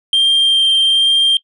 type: tone with vibrato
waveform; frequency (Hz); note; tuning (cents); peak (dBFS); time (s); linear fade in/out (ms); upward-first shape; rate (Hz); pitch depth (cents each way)
sine; 3173; G7; +20; -6; 0.13-1.37; 2; sine; 1.2; 8
effects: noise-tail reverb RT60 0.1 s tail -22 dB re dry + tanh soft clip ceiling -8 dBFS